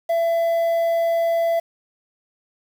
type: tone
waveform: triangle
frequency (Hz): 670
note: E5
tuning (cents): +28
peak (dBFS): -15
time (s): 0.09-1.6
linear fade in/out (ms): 10
effects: 7-bit